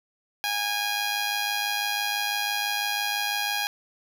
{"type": "tone with amplitude modulation", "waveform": "10% pulse", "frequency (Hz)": 820, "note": "G#5", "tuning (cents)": -22, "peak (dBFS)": -15, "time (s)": [0.44, 3.67], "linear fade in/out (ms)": 0, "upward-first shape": "sine", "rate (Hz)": 106, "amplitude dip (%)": 45, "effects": []}